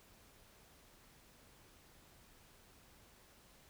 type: silence
effects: pink hiss -64 dBFS RMS until 3.69 s